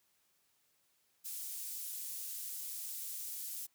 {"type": "high-pass noise", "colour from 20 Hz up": "pink", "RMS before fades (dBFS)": -43, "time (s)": [1.24, 3.67], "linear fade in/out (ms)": 20, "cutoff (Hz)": 9300, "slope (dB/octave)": 12, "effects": ["white hiss -75 dBFS RMS until 3.74 s", "high-pass 60 Hz 12 dB/octave"]}